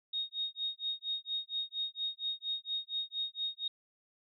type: tone with tremolo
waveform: sine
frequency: 3729 Hz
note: A#7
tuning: in tune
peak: -31 dBFS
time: 0.13-3.68 s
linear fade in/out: 5 ms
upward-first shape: sine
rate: 4.3 Hz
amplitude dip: 100%
effects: none